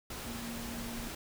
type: tone in noise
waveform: sine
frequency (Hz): 233.8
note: A#3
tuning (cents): +5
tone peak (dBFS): -41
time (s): 0.26-1.08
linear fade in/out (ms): 5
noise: pink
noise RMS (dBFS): -42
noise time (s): 0.1-1.15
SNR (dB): -2
effects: none